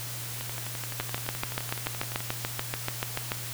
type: two click trains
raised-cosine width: 0.3 ms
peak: -12 / -20 dBFS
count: 17 / 22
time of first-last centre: 1-3.319 / 0.41-2.205 s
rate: 6.9 / 11.7 Hz
effects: added 119 Hz sine -39 dBFS peak until 3.53 s + white hiss -38 dBFS RMS until 3.53 s

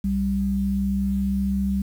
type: tone pair together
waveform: sine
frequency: 65.41 / 196 Hz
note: C2 / G3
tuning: 0 / 0 cents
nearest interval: octave + perfect fifth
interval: 1900 cents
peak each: -27 / -21 dBFS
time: 0.04-1.82 s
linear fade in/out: 5 ms
effects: 8-bit

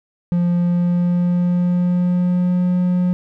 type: tone with pitch glide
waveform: triangle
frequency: 174.61 to 179.73 Hz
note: F3 to F3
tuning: 0 to +50 cents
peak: -12 dBFS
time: 0.32-3.13 s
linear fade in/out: 0 ms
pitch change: +50 cents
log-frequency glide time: 0.55-2.65 s
effects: none

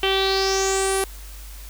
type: tone with low-pass filter sweep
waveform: sawtooth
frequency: 386.4 Hz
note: G4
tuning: 25 cents flat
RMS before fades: -21 dBFS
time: 0.03-1.04 s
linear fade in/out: 2 ms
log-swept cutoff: 3000 to 11000 Hz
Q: 6.1
effects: added 50 Hz sine -36 dBFS peak until 1.69 s + white hiss -44 dBFS RMS until 1.69 s

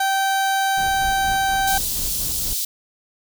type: tone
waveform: 30% pulse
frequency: 777 Hz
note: G5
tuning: 16 cents flat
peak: -15 dBFS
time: 0-1.78 s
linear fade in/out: 5 ms
type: noise with tremolo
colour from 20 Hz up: brown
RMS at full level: -31 dBFS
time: 0.77-2.54 s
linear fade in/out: 10 ms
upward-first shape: square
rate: 4.2 Hz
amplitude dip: 40%
type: high-pass noise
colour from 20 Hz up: white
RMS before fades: -24 dBFS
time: 1.67-2.65 s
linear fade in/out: 5 ms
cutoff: 3600 Hz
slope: 24 dB/octave
effects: none

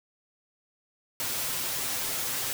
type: noise with comb filter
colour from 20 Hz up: white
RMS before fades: -31 dBFS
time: 1.2-2.53 s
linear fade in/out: 0 ms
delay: 7.7 ms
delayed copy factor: +0.65
effects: none

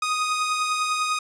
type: beating tone pair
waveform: sawtooth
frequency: 1244.5 / 1254.5 Hz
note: D#6 / D#6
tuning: 0 / +14 cents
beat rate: 10 Hz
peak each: -19 / -28 dBFS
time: 0.02-1.19 s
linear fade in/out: 5 ms
effects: resampled to 22050 Hz

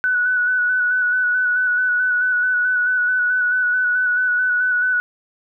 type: tone with vibrato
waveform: sine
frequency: 1484 Hz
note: F#6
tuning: 5 cents sharp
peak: -15 dBFS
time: 0.04-5 s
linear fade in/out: 0 ms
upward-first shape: square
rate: 4.6 Hz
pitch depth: 21 cents each way
effects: none

